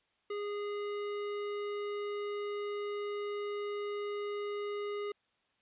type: tone with hard clipping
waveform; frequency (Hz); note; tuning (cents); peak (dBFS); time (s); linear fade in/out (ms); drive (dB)
sine; 411.5; G#4; -16; -37; 0.3-5.12; 5; 17
effects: white hiss -75 dBFS RMS until 5.61 s + resampled to 8000 Hz